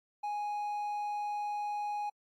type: tone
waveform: triangle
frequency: 830 Hz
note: G#5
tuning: 1 cent flat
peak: -31 dBFS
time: 0.23-2.1 s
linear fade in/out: 10 ms
effects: AAC 64 kbps